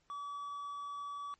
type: tone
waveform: triangle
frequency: 1145 Hz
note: D6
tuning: 44 cents flat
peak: -38 dBFS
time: 0.1-1.34 s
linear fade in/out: 0 ms
effects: pink hiss -75 dBFS RMS until 1.39 s + MP3 32 kbps